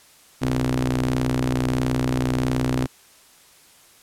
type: ring-modulated tone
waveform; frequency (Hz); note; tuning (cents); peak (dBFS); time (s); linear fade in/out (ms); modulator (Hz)
sawtooth; 61.5; B1; -7; -13; 0.41-2.87; 20; 196
effects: white hiss -52 dBFS RMS until 4.02 s + low-pass 12000 Hz 12 dB/octave